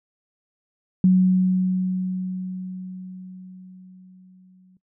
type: tone with exponential decay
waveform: sine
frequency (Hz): 185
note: F#3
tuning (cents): 0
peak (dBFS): -11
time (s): 1.04-4.77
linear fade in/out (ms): 2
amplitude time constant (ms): 810
effects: noise-tail reverb RT60 0.1 s tail -18 dB re dry

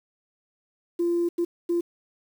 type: tone bursts at uneven times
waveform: sine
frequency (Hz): 344.2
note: F4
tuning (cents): -25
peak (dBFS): -20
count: 3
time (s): 0.99-1.29 / 1.38-1.45 / 1.69-1.81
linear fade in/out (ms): 10
effects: tanh soft clip ceiling -17 dBFS + 8-bit

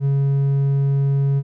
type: tone with hard clipping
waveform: sine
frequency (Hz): 138.8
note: C#3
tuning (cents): +3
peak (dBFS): -16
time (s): 0-1.43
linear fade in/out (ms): 50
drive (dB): 3
effects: none

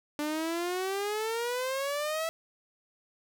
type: exponential sweep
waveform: sawtooth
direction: up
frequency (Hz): 293.7 to 659.3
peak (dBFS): -26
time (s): 0.19-2.29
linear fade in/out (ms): 0
effects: none

